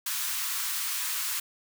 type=high-pass noise; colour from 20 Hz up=white; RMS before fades=-31 dBFS; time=0.06-1.4 s; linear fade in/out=5 ms; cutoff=960 Hz; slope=48 dB/octave; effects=none